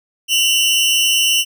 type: tone pair together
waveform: sawtooth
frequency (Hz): 2775 / 3003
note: F7 / F#7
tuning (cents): -12 / +25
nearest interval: minor second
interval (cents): 137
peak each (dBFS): -12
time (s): 0.28-1.45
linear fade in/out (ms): 50
effects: none